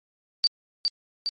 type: tone with echo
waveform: sine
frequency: 4630 Hz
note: D8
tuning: 25 cents flat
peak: -16 dBFS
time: 0.44-0.47 s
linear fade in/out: 0 ms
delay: 410 ms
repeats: 2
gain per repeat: -4 dB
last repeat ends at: 1.29 s
effects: MP3 48 kbps